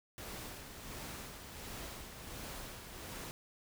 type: noise with tremolo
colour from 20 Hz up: pink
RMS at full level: -45 dBFS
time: 0.18-3.31 s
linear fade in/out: 0 ms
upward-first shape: sine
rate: 1.4 Hz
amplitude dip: 45%
effects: none